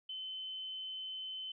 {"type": "tone", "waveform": "sine", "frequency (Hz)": 3056, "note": "G7", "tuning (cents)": -45, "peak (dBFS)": -40, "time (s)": [0.09, 1.52], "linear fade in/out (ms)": 5, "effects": []}